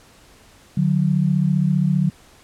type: tone pair together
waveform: sine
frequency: 148.98 / 184.1 Hz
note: D3 / F#3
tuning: +25 / -8 cents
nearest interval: major third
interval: 367 cents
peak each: -18 dBFS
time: 0.77-2.1 s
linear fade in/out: 5 ms
effects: pink hiss -50 dBFS RMS until 2.43 s + low-pass 11000 Hz 12 dB/octave